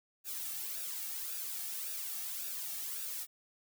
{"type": "noise with flanger", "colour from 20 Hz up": "blue", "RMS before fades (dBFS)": -40, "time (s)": [0.24, 3.27], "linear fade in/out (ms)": 50, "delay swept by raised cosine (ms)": [0.94, 2.04], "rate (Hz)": 1.8, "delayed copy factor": -0.65, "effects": []}